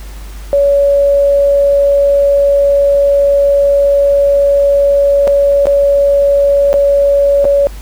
sine tone with dropouts, 564 Hz, C#5, 30 cents sharp, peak -6 dBFS, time 0.53-7.67 s, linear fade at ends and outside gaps 0 ms, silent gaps 5.273-5.277 / 5.656-5.669 / 6.73-6.74 / 7.444-7.452 s, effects added 50 Hz sine -25 dBFS peak until 7.81 s + pink hiss -37 dBFS RMS until 7.81 s

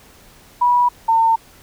sine tone pair in turn, 975 / 904.9 Hz, B5 / A5, -23 / +48 cents, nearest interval minor second, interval 129 cents, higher first, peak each -11 dBFS, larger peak neither, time 0.61-0.89 / 1.08-1.36 s, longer neither, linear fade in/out 10 ms, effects pink hiss -47 dBFS RMS until 1.62 s

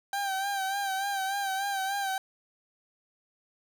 30% pulse tone with vibrato, 784 Hz, G5, in tune, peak -26 dBFS, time 0.13-2.18 s, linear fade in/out 2 ms, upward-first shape sine, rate 3.4 Hz, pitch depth 48 cents each way, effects none

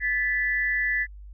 sine tone pair together, 1740.5 / 1981 Hz, A6 / B6, -19 / +5 cents, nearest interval major second, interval 224 cents, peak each -25 dBFS, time 0-1.07 s, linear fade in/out 50 ms, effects added 50 Hz sine -40 dBFS peak until 1.33 s

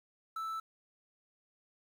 triangle tone, 1318.5 Hz, E6, in tune, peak -34 dBFS, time 0.36-0.6 s, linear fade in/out 5 ms, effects 10-bit

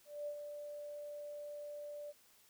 sine tone with ADSR envelope, 587 Hz, D5, 1 cent flat, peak -38 dBFS, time 0.05-2.13 s, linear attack 220 ms, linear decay 77 ms, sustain -6 dB, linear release 33 ms, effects white hiss -67 dBFS RMS until 2.49 s

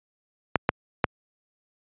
clicks, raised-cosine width 0.5 ms, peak -3 dBFS, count 3, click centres 0.557 / 0.691 / 1.042 s, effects high-pass 80 Hz 12 dB/octave + resampled to 8000 Hz

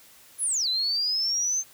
sine linear two-way sweep, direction down then up, 11175 to 3951 to 6330 Hz, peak -23 dBFS, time 0.38-1.64 s, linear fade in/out 50 ms, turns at 0.68 s, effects white hiss -53 dBFS RMS until 1.73 s

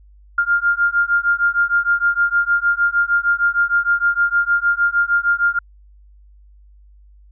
sine beating tone pair, 1400 / 1406.5 Hz, F6 / F6, +4 / +12 cents, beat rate 6.5 Hz, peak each -17 dBFS, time 0.38-5.59 s, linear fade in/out 5 ms, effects added 50 Hz sine -44 dBFS peak until 7.31 s

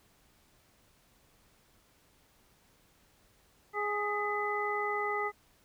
harmonic tone with a mistuned harmonic, 415.3 Hz, G#4, in tune, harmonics 1 / 2 / 3 / 5, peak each -35 / -36 / -35 / -36 dBFS, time 3.73-5.32 s, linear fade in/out 50 ms, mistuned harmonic 5, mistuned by -59 cents, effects pink hiss -66 dBFS RMS until 5.64 s

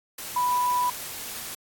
sine tone in noise, 987.8 Hz, B5, in tune, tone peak -21 dBFS, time 0.36-0.9 s, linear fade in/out 5 ms, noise white, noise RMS -36 dBFS, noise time 0.18-1.55 s, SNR +12 dB, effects AAC 64 kbps

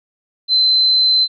sine tone, 4069 Hz, C8, 49 cents flat, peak -10 dBFS, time 0.48-1.28 s, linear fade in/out 50 ms, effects none

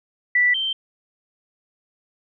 sine tone pair in turn, 1968 / 3124 Hz, B6 / G7, -7 / -7 cents, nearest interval minor sixth, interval 800 cents, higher second, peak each -14 / -21 dBFS, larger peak first, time 0.35-0.54 / 0.54-0.73 s, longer neither, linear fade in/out 5 ms, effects none

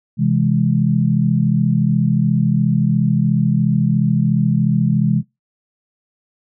sine chord, C augmented, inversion none, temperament equal, 130.81 / 164.81 / 207.7 Hz, C3 / E3 / G#3, 0 / 0 / 0 cents, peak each -17 dBFS, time 0.17-5.23 s, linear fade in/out 50 ms, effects noise-tail reverb RT60 0.2 s tail -22 dB re dry

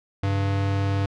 square tone pair together, 98.5 / 137.86 Hz, G2 / C#3, +9 / -9 cents, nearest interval tritone, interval 582 cents, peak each -22 / -34 dBFS, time 0.23-1.06 s, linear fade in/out 5 ms, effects low-pass 4000 Hz 12 dB/octave

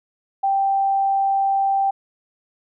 sine tone, 784 Hz, G5, in tune, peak -16 dBFS, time 0.43-1.91 s, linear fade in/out 10 ms, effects none

